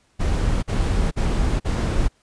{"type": "noise bursts", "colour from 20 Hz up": "brown", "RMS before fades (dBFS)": -20, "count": 4, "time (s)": [0.19, 2.085], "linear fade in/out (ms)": 20, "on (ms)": 440, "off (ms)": 45, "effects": ["pink hiss -62 dBFS RMS until 2.22 s", "resampled to 22050 Hz"]}